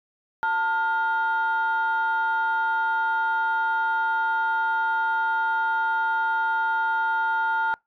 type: tone pair together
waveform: sine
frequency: 895 / 1415.4 Hz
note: A5 / F6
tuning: +29 / +23 cents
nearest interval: minor sixth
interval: 794 cents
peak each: -22 / -23 dBFS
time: 0.43-7.74 s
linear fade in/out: 0 ms
effects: noise-tail reverb RT60 0.2 s tail -26 dB re dry + tanh soft clip ceiling -16 dBFS